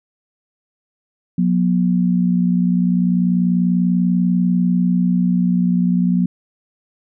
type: tone pair together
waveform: sine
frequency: 180 / 240.3 Hz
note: F#3 / B3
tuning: -47 / -47 cents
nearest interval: perfect fourth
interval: 500 cents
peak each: -14 / -19 dBFS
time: 1.38-6.26 s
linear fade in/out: 5 ms
effects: none